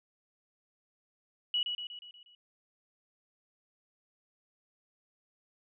sine tone with echo, 2930 Hz, F#7, 18 cents flat, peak -27 dBFS, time 1.54-1.63 s, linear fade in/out 2 ms, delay 120 ms, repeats 6, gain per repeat -5 dB, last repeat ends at 2.35 s, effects none

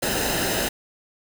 pink noise with comb filter, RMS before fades -24 dBFS, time 0.02-0.69 s, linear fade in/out 10 ms, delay 0.88 ms, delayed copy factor -0.6, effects none

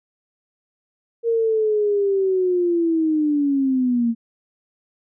sine linear sweep, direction down, 466.2 to 227.4 Hz, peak -16 dBFS, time 1.23-4.15 s, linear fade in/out 50 ms, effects none

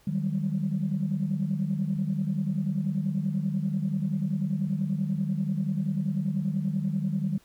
sine tone cluster, 153.3 / 188.7 / 199 Hz, D#3 / F#3 / G3, -25 / +34 / +26 cents, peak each -29 dBFS, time 0.07-7.38 s, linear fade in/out 5 ms, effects tanh soft clip ceiling -17 dBFS + pink hiss -61 dBFS RMS until 7.44 s

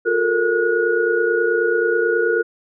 sine tone cluster, 356.5 / 431.1 / 460.4 / 1452 Hz, F4 / A4 / A#4 / F#6, +36 / -35 / -22 / -33 cents, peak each -22 / -24 / -18 / -21 dBFS, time 0.05-2.43 s, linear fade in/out 20 ms, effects none

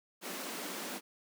pink high-pass noise, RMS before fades -41 dBFS, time 0.21-1.01 s, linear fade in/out 50 ms, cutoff 180 Hz, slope 96 dB/octave, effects none

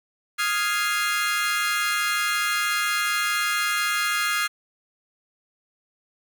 30% pulse chord, F minor seventh, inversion third, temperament equal, 1244.5 / 1396.9 / 1661.2 / 2093 Hz, Eb6 / F6 / Ab6 / C7, 0 / 0 / 0 / 0 cents, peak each -25 dBFS, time 0.38-4.48 s, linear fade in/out 20 ms, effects none

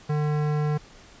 sine tone with hard clipping, 150 Hz, D3, 37 cents sharp, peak -24 dBFS, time 0.09-0.78 s, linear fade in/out 10 ms, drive 17 dB, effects pink hiss -50 dBFS RMS until 1.2 s + resampled to 16000 Hz

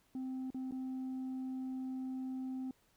sine tone with dropouts, 260 Hz, C4, 11 cents flat, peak -35 dBFS, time 0.15-2.71 s, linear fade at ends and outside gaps 2 ms, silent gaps 0.504-0.545 / 0.711-0.722 s, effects tanh soft clip ceiling -37 dBFS + pink hiss -72 dBFS RMS until 2.96 s

